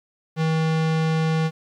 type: tone with low-pass filter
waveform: square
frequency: 159.8 Hz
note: D#3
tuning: 47 cents sharp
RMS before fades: -21 dBFS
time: 0.36-1.51 s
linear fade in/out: 50 ms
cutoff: 4700 Hz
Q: 0.76
effects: 9-bit